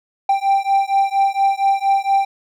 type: beating tone pair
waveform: triangle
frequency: 784 / 788.3 Hz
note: G5 / G5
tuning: 0 / +9 cents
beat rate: 4.3 Hz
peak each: -15 dBFS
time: 0.29-2.25 s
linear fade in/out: 5 ms
effects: none